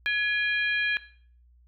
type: harmonic tone with a mistuned harmonic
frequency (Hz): 807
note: G#5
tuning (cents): -50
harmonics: 2 / 3 / 4 / 5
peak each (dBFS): -25 / -28 / -33 / -40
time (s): 0.06-0.97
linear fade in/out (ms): 0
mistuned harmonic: 2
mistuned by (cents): +73
effects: noise-tail reverb RT60 0.5 s tail -17 dB re dry + added 60 Hz sine -55 dBFS peak until 1.67 s